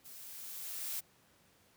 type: noise with level ramp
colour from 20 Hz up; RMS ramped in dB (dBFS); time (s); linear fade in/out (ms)
blue; -52 to -38; 0.04-1.01; 20
effects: pink hiss -67 dBFS RMS until 1.76 s + high-pass 80 Hz 12 dB/octave